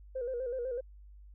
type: tone with vibrato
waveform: sine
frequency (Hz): 499.8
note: B4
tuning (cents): +21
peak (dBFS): -32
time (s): 0.15-0.81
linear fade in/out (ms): 10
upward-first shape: square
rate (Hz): 8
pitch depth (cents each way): 74
effects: tanh soft clip ceiling -28 dBFS + added 50 Hz sine -50 dBFS peak until 1.34 s